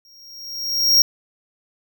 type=tone with exponential growth; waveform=square; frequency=5588 Hz; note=F8; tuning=in tune; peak=-9 dBFS; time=0.05-1.02 s; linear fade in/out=1 ms; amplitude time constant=210 ms; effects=none